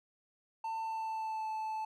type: tone with pitch glide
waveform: triangle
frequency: 895 to 874.1 Hz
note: A5 to A5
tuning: +29 to -12 cents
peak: -33 dBFS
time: 0.64-1.85 s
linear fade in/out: 5 ms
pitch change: -41 cents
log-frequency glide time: 0.78-1.49 s
effects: none